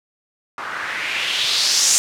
blue noise with low-pass filter sweep, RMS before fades -20 dBFS, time 0.58-1.98 s, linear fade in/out 0 ms, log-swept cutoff 1200 to 7200 Hz, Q 2.8, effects none

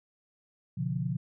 sine chord, B diminished, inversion none, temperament equal with one note detuned, 123.47 / 143.89 / 174.61 Hz, B2 / D3 / F3, 0 / -35 / 0 cents, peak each -33 dBFS, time 0.77-1.17 s, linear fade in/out 10 ms, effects none

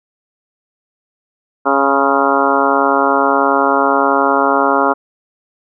harmonic tone with a mistuned harmonic, 138.59 Hz, C#3, in tune, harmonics 2 / 3 / 4 / 5 / 6 / 7 / 8 / 9 / 10, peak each -19 / -19 / -19 / -19 / -19 / -19 / -19 / -19 / -19 dBFS, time 1.65-4.94 s, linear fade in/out 20 ms, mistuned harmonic 8, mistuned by -45 cents, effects none

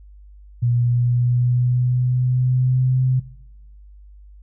sine tone with pitch glide, 120.3 to 128.93 Hz, B2 to C3, -45 to -25 cents, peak -15 dBFS, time 0.62-3.2 s, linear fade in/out 10 ms, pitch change +120 cents, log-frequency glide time 0.73-2.99 s, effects noise-tail reverb RT60 0.9 s tail -19 dB re dry + added 50 Hz sine -41 dBFS peak until 4.42 s

